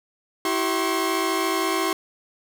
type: tone cluster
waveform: sawtooth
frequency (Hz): 328.1 / 382.2 / 1074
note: E4 / G4 / C6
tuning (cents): -8 / -44 / +45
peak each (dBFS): -22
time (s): 0.45-1.93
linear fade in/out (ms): 2
effects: none